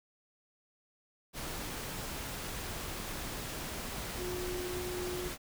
sine tone in noise, 360.2 Hz, F#4, 46 cents flat, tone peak -37 dBFS, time 4.16-5.32 s, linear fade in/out 50 ms, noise pink, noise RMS -40 dBFS, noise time 1.33-5.38 s, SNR 0 dB, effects none

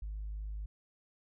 sine tone, 51.91 Hz, G#1, in tune, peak -36 dBFS, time 0.02-0.66 s, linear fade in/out 5 ms, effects tanh soft clip ceiling -34 dBFS

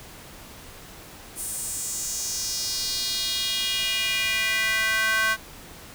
square tone with high-pass filter sweep, 220 Hz, A3, in tune, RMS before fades -26 dBFS, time 1.35-5.37 s, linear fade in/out 50 ms, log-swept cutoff 9600 to 1400 Hz, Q 3, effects pink hiss -44 dBFS RMS until 5.94 s

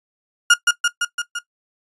35% pulse tone with echo, 1424 Hz, F6, 33 cents sharp, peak -6 dBFS, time 0.5-0.54 s, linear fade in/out 5 ms, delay 170 ms, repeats 5, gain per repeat -3 dB, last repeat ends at 1.39 s, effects noise-tail reverb RT60 0.1 s tail -17 dB re dry + resampled to 24000 Hz

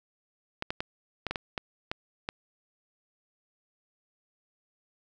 clicks, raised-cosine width 0.3 ms, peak -15 dBFS, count 9, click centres 0.624 / 0.705 / 0.805 / 1.267 / 1.31 / 1.358 / 1.578 / 1.915 / 2.289 s, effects none

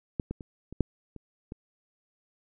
clicks, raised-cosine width 3 ms, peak -15 / -20 / -28 / -28 / -10 / -30 / -25 dBFS, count 7, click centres 0.198 / 0.31 / 0.408 / 0.726 / 0.807 / 1.163 / 1.521 s, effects none

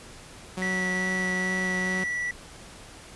sawtooth tone with vibrato, 185 Hz, F#3, in tune, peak -25 dBFS, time 0.57-2.04 s, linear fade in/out 5 ms, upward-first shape sine, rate 2.3 Hz, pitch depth 9 cents each way
triangle tone, 1954 Hz, B6, 19 cents flat, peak -25 dBFS, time 0.62-2.31 s, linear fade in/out 2 ms
effects pink hiss -46 dBFS RMS until 3.15 s + resampled to 24000 Hz

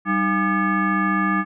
sine tone with frequency modulation, 698.5 Hz, F5, in tune, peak -17 dBFS, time 0.05-1.45 s, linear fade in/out 50 ms, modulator 504 Hz, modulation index 2.2, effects none

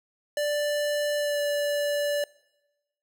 square tone with pitch glide, 588 to 581.6 Hz, D5 to D5, +2 to -17 cents, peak -25 dBFS, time 0.37-2.24 s, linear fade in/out 2 ms, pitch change -19 cents, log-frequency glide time 1.17-1.4 s, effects noise-tail reverb RT60 1.0 s tail -23 dB re dry

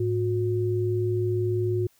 sine tone pair together, 107.39 / 361.2 Hz, A2 / F#4, -42 / -42 cents, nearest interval octave + major sixth, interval 2100 cents, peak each -25 dBFS, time 0-1.87 s, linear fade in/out 5 ms, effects white hiss -63 dBFS RMS until 1.99 s

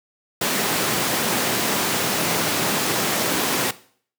pink high-pass noise, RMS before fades -22 dBFS, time 0.41-3.71 s, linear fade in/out 5 ms, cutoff 170 Hz, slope 12 dB/octave, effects noise-tail reverb RT60 0.5 s tail -17 dB re dry + high-pass 100 Hz 12 dB/octave

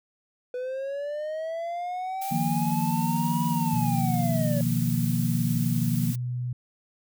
triangle linear two-way sweep, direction up then down, 493.8 to 975 to 562 Hz, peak -27 dBFS, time 0.54-4.61 s, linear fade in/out 2 ms, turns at 3.46 s
blue noise, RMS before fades -38 dBFS, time 2.21-6.16 s, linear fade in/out 10 ms
sine chord, Eb suspended second, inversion none, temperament equal, 155.56 / 174.61 / 233.1 Hz, Eb3 / F3 / Bb3, 0 / 0 / 0 cents, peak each -28 dBFS, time 2.31-6.13 s, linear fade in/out 10 ms
sine tone, 123.47 Hz, B2, in tune, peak -27 dBFS, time 3.73-6.53 s, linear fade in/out 5 ms
effects none

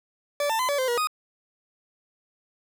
40% pulse tone with pitch steps, 579 / 892 / 1018 / 572 / 518 / 479 / 1244 Hz, D5 / A5 / C6 / D5 / C5 / A#4 / D#6, -25 / +23 / -48 / -46 / -17 / +47 / -1 cents, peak -22 dBFS, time 0.4-1.072 s, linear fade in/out 2 ms, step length 96 ms, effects none

